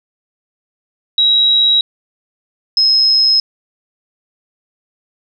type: tone pair in turn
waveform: sine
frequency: 3854 / 5144 Hz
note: B7 / E8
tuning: -43 / -43 cents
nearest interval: perfect fourth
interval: 500 cents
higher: second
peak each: -8 dBFS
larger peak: neither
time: 1.18-1.81 / 2.77-3.4 s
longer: neither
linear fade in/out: 2 ms
effects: none